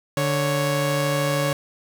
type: tone pair together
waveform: sawtooth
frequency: 146.84 / 554.4 Hz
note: D3 / C#5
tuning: 0 / 0 cents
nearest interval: octave + major seventh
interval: 2300 cents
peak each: -19 dBFS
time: 0.17-1.53 s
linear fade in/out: 2 ms
effects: none